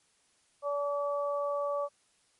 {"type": "harmonic tone", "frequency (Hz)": 286.8, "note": "D4", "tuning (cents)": -41, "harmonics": [2, 3, 4], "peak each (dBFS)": [-30, -43, -35], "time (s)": [0.62, 1.89], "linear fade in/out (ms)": 50, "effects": ["white hiss -69 dBFS RMS until 2.39 s", "MP3 48 kbps"]}